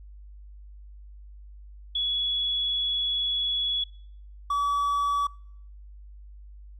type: tone pair in turn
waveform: sine / triangle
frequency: 3381 / 1143.4 Hz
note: G#7 / D6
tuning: +30 / -47 cents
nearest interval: octave + perfect fifth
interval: 1877 cents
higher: first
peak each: -24 / -21 dBFS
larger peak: second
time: 1.95-3.84 / 4.5-5.27 s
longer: first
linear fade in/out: 5 ms
effects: noise-tail reverb RT60 0.7 s tail -26 dB re dry + added 50 Hz sine -43 dBFS peak until 6.79 s